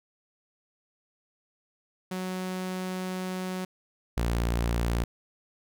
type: tone pair in turn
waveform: sawtooth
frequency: 185 / 58.27 Hz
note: F#3 / A#1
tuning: 0 / 0 cents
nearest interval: octave + minor sixth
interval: 2000 cents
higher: first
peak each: -27 / -21 dBFS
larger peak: second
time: 2.11-3.65 / 4.17-5.04 s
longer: first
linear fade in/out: 5 ms
effects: none